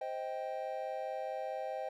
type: chord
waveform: triangle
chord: C minor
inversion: none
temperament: just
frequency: 523.3 / 627.9 / 784.9 Hz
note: C5 / Eb5 / G5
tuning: 0 / +16 / +2 cents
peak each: -39 / -39 / -39 dBFS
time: 0.01-1.89 s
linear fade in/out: 5 ms
effects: none